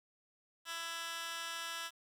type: tone with high-pass filter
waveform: 15% pulse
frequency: 332.9 Hz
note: E4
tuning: 17 cents sharp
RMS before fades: -42 dBFS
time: 0.65-1.91 s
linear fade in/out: 50 ms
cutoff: 1900 Hz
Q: 1.4
effects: low-pass 12000 Hz 12 dB/octave + 10-bit